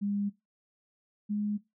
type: tone pair in turn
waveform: sine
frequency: 202.6 / 207.9 Hz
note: G#3 / G#3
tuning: -43 / +2 cents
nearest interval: unison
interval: 45 cents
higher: second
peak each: -28 dBFS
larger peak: neither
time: 0.01-0.3 / 1.29-1.58 s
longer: neither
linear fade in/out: 20 ms
effects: noise-tail reverb RT60 0.2 s tail -19 dB re dry